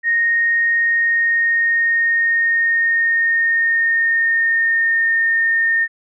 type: tone with pitch glide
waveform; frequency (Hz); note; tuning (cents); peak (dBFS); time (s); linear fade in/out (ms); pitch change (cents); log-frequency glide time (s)
sine; 1858 to 1828.2; A#6 to A#6; -6 to -34; -13; 0.03-5.88; 50; -28; 0.75-5.13
effects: none